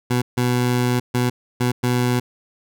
20% pulse tone bursts at uneven times, 123.47 Hz, B2, in tune, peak -12 dBFS, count 5, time 0.1-0.22 / 0.37-1 / 1.14-1.3 / 1.6-1.72 / 1.83-2.2 s, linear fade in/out 10 ms, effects none

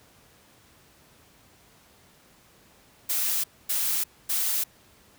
blue noise bursts, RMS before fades -26 dBFS, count 3, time 3.09-4.64 s, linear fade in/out 10 ms, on 350 ms, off 250 ms, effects pink hiss -57 dBFS RMS until 5.18 s + high-pass 60 Hz 12 dB/octave

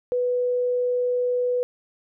sine tone, 493.9 Hz, B4, in tune, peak -20 dBFS, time 0.12-1.63 s, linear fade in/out 0 ms, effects none

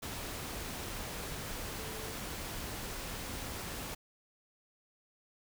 sine tone in noise, 440 Hz, A4, in tune, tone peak -46 dBFS, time 1.78-2.11 s, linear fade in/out 10 ms, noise pink, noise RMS -41 dBFS, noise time 0.02-3.95 s, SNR -8 dB, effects none

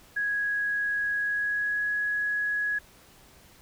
sine tone with pitch glide, 1661.2 to 1675.7 Hz, G#6 to G#6, 0 to +15 cents, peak -25 dBFS, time 0.16-2.79 s, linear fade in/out 10 ms, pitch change +15 cents, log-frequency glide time 1.16-1.89 s, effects pink hiss -55 dBFS RMS until 3.61 s

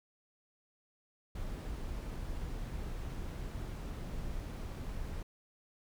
brown noise, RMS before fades -40 dBFS, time 1.35-5.23 s, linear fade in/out 5 ms, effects none

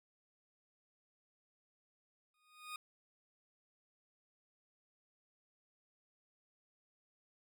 20% pulse tone with exponential growth, 1237 Hz, D#6, 10 cents flat, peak -36 dBFS, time 2.34-2.76 s, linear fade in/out 2 ms, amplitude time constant 90 ms, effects none

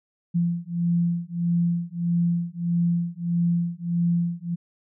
sine beating tone pair, 170.9 / 172.5 Hz, F3 / F3, -37 / -21 cents, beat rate 1.6 Hz, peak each -24 dBFS, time 0.34-4.56 s, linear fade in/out 20 ms, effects none

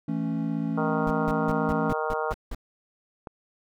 triangle chord, A major, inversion second, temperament equal, 164.81 / 220 / 277.2 Hz, E3 / A3 / C#4, 0 / 0 / 0 cents, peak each -28 dBFS, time 0.08-1.93 s, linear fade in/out 5 ms
harmonic tone, 155.56 Hz, D#3, in tune, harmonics 3 / 4 / 5 / 6 / 7 / 8 / 9, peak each -30 / -33 / -33 / -34 / -35 / -36 / -35 dBFS, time 0.77-2.33 s, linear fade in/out 10 ms
brown noise bursts, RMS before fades -32 dBFS, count 8, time 1.07-2.548 s, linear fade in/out 2 ms, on 36 ms, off 170 ms
click, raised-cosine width 1 ms, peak -23 dBFS, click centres 3.272 s
effects none

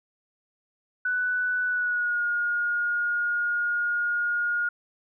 sine tone with pitch glide, 1489 to 1430 Hz, F#6 to F6, +11 to +41 cents, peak -23 dBFS, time 1.05-4.69 s, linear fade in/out 5 ms, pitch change -70 cents, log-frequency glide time 1.65-2.24 s, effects none

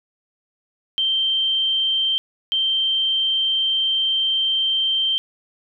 sine tone pair in turn, 3136 / 3136 Hz, G7 / G7, 0 / 0 cents, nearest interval unison, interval 0 cents, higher neither, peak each -17 dBFS, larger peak neither, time 0.98-2.18 / 2.52-5.18 s, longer second, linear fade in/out 0 ms, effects none

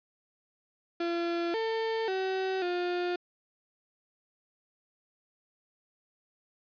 35% pulse tone with pitch steps, 341.3 / 448.1 / 379.2 / 354.6 Hz, F4 / A4 / F#4 / F4, -40 / +32 / +43 / +26 cents, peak -27 dBFS, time 1-3.16 s, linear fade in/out 5 ms, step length 540 ms, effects resampled to 11025 Hz

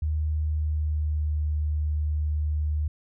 sine tone with pitch glide, 76.9 to 75.67 Hz, D#2 to D#2, -20 to -48 cents, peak -23 dBFS, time 0.02-2.88 s, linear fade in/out 5 ms, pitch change -28 cents, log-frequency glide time 0.37-1.38 s, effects none

